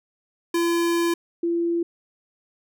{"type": "tone pair in turn", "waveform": ["square", "sine"], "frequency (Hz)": [340, 340], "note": ["F4", "F4"], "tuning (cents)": [-46, -46], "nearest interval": "unison", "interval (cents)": 0, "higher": "neither", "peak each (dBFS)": -20, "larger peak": "neither", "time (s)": [[0.54, 1.14], [1.43, 1.83]], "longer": "first", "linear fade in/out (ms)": 5, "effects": []}